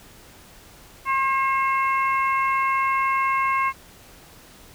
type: harmonic tone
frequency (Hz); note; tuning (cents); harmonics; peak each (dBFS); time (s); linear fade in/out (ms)
537; C5; +45; 2 / 3 / 4 / 5; -20 / -33 / -26 / -33; 1.05-3.73; 50
effects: pink hiss -48 dBFS RMS until 4.74 s